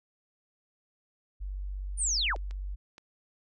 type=tone; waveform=sine; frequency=48.08 Hz; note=G1; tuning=33 cents flat; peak=-33 dBFS; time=1.4-2.76 s; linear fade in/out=20 ms
type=linear sweep; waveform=sine; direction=down; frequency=9590 to 187.9 Hz; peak=-26 dBFS; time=1.97-2.37 s; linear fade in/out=50 ms
type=clicks; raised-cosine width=0.2 ms; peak=-31 dBFS; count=3; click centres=2.362 / 2.51 / 2.981 s
effects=none